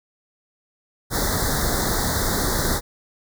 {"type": "band-stop noise", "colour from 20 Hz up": "pink", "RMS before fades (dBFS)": -22, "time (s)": [1.1, 2.81], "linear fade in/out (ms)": 50, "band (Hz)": [2000, 3600], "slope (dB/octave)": 96, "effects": []}